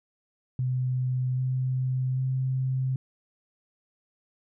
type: tone with pitch steps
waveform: sine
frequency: 127.5 / 129.06 / 130.63 Hz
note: C3 / C3 / C3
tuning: -44 / -23 / -2 cents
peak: -24 dBFS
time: 0.59-2.96 s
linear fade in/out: 2 ms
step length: 790 ms
effects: none